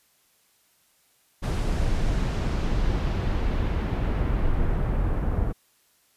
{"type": "noise with low-pass filter sweep", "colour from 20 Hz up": "brown", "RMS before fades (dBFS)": -24, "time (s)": [1.42, 5.53], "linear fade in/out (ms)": 20, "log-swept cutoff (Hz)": [11000, 1200], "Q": 0.79, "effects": ["white hiss -64 dBFS RMS until 6.16 s", "resampled to 32000 Hz"]}